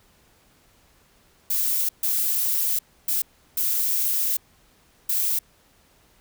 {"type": "noise bursts at uneven times", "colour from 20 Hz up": "violet", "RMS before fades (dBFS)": -23, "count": 5, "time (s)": [[1.5, 1.89], [2.03, 2.79], [3.08, 3.22], [3.57, 4.37], [5.09, 5.39]], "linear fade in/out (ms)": 5, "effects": ["pink hiss -59 dBFS RMS until 6.2 s"]}